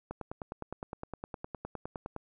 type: click train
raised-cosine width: 1 ms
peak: -24 dBFS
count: 21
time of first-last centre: 0.11-2.163 s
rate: 9.74 Hz
effects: none